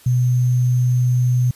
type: tone with sample-and-hold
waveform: sine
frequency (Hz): 124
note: B2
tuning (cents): +7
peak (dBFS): -13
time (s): 0.06-1.51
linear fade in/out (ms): 5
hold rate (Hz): 6300
effects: white hiss -48 dBFS RMS until 1.55 s + resampled to 32000 Hz